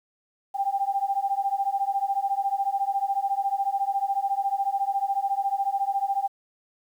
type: beating tone pair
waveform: sine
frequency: 784 / 798 Hz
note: G5 / G5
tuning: 0 / +31 cents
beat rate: 14 Hz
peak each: -26 dBFS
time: 0.54-6.28 s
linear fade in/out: 20 ms
effects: 9-bit